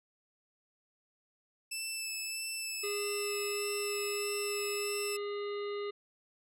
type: tone with vibrato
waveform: 15% pulse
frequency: 2637 Hz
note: E7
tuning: in tune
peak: -29 dBFS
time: 1.71-5.17 s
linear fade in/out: 10 ms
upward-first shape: sine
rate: 1.6 Hz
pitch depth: 15 cents each way
type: harmonic tone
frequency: 409 Hz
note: G#4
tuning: 26 cents flat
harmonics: 1 / 3 / 5 / 7 / 9 / 10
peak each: -35 / -45 / -49 / -52 / -54 / -55 dBFS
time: 2.83-5.91 s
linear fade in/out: 10 ms
effects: none